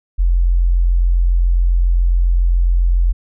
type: tone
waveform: sine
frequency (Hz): 43.65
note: F1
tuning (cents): 0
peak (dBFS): -10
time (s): 0.18-3.13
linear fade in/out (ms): 20
effects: none